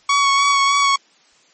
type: tone with vibrato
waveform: sawtooth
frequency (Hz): 1119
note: C#6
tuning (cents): +16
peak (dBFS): -9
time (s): 0.09-0.96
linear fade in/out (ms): 5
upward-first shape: sine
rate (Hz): 3.3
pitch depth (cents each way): 19
effects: white hiss -54 dBFS RMS until 1.53 s + MP3 32 kbps